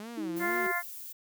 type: tone with vibrato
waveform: sawtooth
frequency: 201.7 Hz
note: G3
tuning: 50 cents sharp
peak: -36 dBFS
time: 0-0.67 s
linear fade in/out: 2 ms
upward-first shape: sine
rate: 2.2 Hz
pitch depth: 280 cents each way
type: exponential sweep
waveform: sine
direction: up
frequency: 312.3 to 377.5 Hz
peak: -32 dBFS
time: 0.17-0.72 s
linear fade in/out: 10 ms
type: noise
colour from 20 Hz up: violet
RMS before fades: -43 dBFS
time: 0.36-1.13 s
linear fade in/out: 10 ms
type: harmonic tone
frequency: 349.2 Hz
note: F4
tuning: in tune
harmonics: 2 / 3 / 4 / 5 / 6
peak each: -36 / -36 / -36 / -33 / -34 dBFS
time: 0.39-0.83 s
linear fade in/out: 50 ms
effects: none